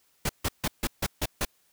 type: noise bursts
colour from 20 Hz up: pink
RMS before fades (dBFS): -27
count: 7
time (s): 0.25-1.451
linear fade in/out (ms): 5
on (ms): 43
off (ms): 150
effects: white hiss -67 dBFS RMS until 1.72 s